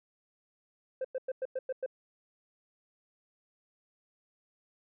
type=tone bursts; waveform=sine; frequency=520 Hz; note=C5; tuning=11 cents flat; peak=-28 dBFS; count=7; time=1.01-1.862 s; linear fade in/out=5 ms; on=36 ms; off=100 ms; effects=tanh soft clip ceiling -30 dBFS